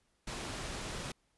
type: low-pass noise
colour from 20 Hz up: pink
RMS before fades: -41 dBFS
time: 0.27-1.12 s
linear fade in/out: 5 ms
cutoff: 9400 Hz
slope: 12 dB/octave
effects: pink hiss -75 dBFS RMS until 1.37 s + resampled to 24000 Hz